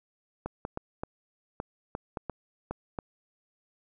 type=clicks; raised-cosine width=1 ms; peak=-19 dBFS; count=10; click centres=0.46 / 0.651 / 0.774 / 1.035 / 1.601 / 1.951 / 2.172 / 2.297 / 2.71 / 2.988 s; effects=none